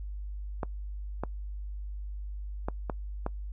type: clicks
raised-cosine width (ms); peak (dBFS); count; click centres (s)
1; -17; 5; 0.632 / 1.236 / 2.685 / 2.898 / 3.264
effects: noise-tail reverb RT60 0.1 s tail -23 dB re dry + added 50 Hz sine -35 dBFS peak until 3.52 s